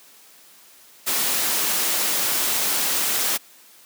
white noise, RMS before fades -22 dBFS, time 1.06-3.38 s, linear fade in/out 20 ms, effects white hiss -50 dBFS RMS until 3.85 s + high-pass 200 Hz 12 dB/octave

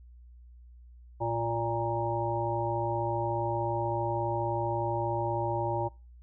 harmonic tone with a mistuned harmonic, 116.54 Hz, A#2, in tune, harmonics 1 / 3 / 5 / 7 / 8, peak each -34 / -34 / -34 / -34 / -34 dBFS, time 1.2-5.89 s, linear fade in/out 20 ms, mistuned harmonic 1, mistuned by -32 cents, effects noise-tail reverb RT60 0.3 s tail -23 dB re dry + added 60 Hz sine -49 dBFS peak until 6.22 s

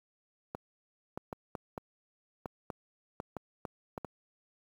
clicks, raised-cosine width 1 ms, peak -23 dBFS, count 12, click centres 0.549 / 1.175 / 1.328 / 1.552 / 1.778 / 2.458 / 2.702 / 3.201 / 3.367 / 3.652 / 3.978 / 4.047 s, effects high-pass 80 Hz 12 dB/octave + 9-bit

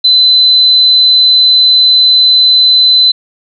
sine tone, 4030 Hz, B7, 34 cents sharp, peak -3 dBFS, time 0.04-3.12 s, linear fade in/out 10 ms, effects none

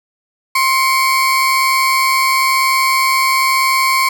35% pulse tone pair together, 1057 / 2255 Hz, C6 / C#7, +17 / +29 cents, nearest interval octave + minor second, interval 1312 cents, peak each -11 / -15 dBFS, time 0.55-4.09 s, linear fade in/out 5 ms, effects none

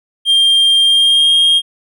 triangle tone with pitch glide, 3195 to 3234 Hz, G7 to G#7, +32 to -47 cents, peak -6 dBFS, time 0.25-1.62 s, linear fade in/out 50 ms, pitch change +21 cents, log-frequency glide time 0.84-1.33 s, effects none

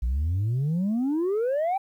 sine exponential sweep, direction up, 56.1 to 800 Hz, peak -20 dBFS, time 0.02-1.78 s, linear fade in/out 10 ms, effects tanh soft clip ceiling -21 dBFS + 10-bit

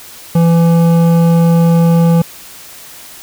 sine tone with hard clipping, 167.7 Hz, E3, 30 cents sharp, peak -8 dBFS, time 0.35-2.22 s, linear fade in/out 5 ms, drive 11 dB, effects white hiss -34 dBFS RMS until 3.22 s

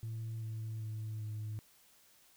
sine tone with pitch steps, 112.4 / 110.6 / 108.82 / 107.08 Hz, A2 / A2 / A2 / A2, +37 / +9 / -19 / -47 cents, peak -36 dBFS, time 0.03-1.59 s, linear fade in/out 0 ms, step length 390 ms, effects tanh soft clip ceiling -36 dBFS + white hiss -65 dBFS RMS until 2.36 s

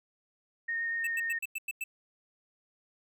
sine tone with vibrato, 1844 Hz, A#6, 19 cents flat, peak -30 dBFS, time 0.68-1.39 s, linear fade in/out 10 ms, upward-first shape sine, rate 8.2 Hz, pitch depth 10 cents each way
square tone bursts, 2637 Hz, E7, in tune, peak -33 dBFS, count 7, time 1.04-1.84 s, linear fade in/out 5 ms, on 32 ms, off 96 ms
effects none

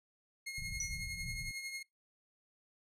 sawtooth tone with tremolo, 2151 Hz, C7, 47 cents sharp, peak -35 dBFS, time 0.46-1.83 s, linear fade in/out 10 ms, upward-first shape triangle, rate 11 Hz, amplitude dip 60%
pink low-pass noise, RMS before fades -45 dBFS, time 0.58-1.51 s, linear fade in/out 2 ms, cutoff 170 Hz, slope 48 dB/octave
sine tone with exponential decay, 5920 Hz, F#8, in tune, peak -32 dBFS, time 0.8-1.01 s, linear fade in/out 2 ms, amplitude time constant 44 ms
effects noise-tail reverb RT60 0.2 s tail -23 dB re dry + low-pass 12000 Hz 12 dB/octave

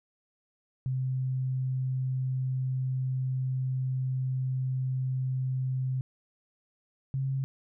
sine tone pair in turn, 130 / 134.27 Hz, C3 / C3, -11 / +45 cents, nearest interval minor second, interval 56 cents, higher second, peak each -27 dBFS, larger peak neither, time 0.86-6.01 / 7.14-7.44 s, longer first, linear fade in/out 0 ms, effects none

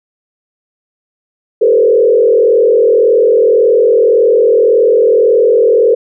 sine tone with frequency modulation, 460.6 Hz, A#4, 21 cents flat, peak -5 dBFS, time 1.61-5.95 s, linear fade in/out 10 ms, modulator 41.8 Hz, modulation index 1.3, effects none

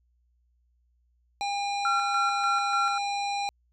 harmonic tone, 806 Hz, G5, 48 cents sharp, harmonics 1 / 3 / 5 / 7 / 9 / 10, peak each -28 / -36 / -36 / -45 / -50 / -50 dBFS, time 1.41-3.49 s, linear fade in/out 0 ms
sine tone with tremolo, 1368 Hz, F6, 36 cents flat, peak -23 dBFS, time 1.85-2.98 s, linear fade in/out 2 ms, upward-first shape square, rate 3.4 Hz, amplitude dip 45%
effects added 60 Hz sine -65 dBFS peak until 3.72 s

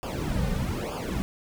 brown noise with flanger, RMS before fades -29 dBFS, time 0.03-1.22 s, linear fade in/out 0 ms, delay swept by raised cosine 0.5 to 3.1 ms, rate 1.1 Hz, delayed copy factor -0.9, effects none

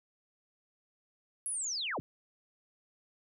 sine linear sweep, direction down, 10960 to 33.13 Hz, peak -33 dBFS, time 1.46-2 s, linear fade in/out 0 ms, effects none

